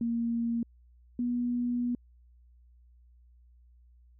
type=tone pair in turn; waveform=sine; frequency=233.1 / 242.9 Hz; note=A#3 / B3; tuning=0 / -29 cents; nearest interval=minor second; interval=71 cents; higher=second; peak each=-27 dBFS; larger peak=neither; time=0.01-0.63 / 1.19-1.95 s; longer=second; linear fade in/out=2 ms; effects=added 60 Hz sine -56 dBFS peak until 4.19 s